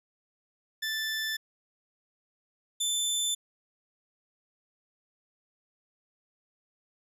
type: tone pair in turn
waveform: 20% pulse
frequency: 1760 / 3530 Hz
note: A6 / A7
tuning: 0 / +5 cents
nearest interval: octave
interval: 1205 cents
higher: second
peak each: -25 / -21 dBFS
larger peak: second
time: 0.82-1.37 / 2.8-3.35 s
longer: neither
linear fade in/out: 10 ms
effects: resampled to 32000 Hz